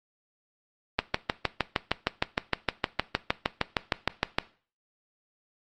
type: click train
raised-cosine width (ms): 0.3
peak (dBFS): -6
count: 23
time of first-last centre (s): 0.99-4.385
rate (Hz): 6.48
effects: noise-tail reverb RT60 0.4 s tail -18 dB re dry + Opus 24 kbps